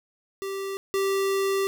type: tone pair in turn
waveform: square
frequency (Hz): 390.5 / 390.5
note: G4 / G4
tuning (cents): -7 / -7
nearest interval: unison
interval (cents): 0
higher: neither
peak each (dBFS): -30 / -23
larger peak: second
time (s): 0.42-0.77 / 0.94-1.67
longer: second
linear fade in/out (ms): 0
effects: none